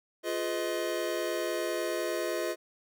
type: chord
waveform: square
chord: F half-diminished seventh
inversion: none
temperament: just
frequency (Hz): 349.2 / 419.1 / 502.9 / 628.6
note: F4 / Ab4 / Cb5 / Eb5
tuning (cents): 0 / +16 / +31 / +18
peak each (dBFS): -35 / -38 / -38 / -35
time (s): 0.23-2.56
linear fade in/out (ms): 50
effects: none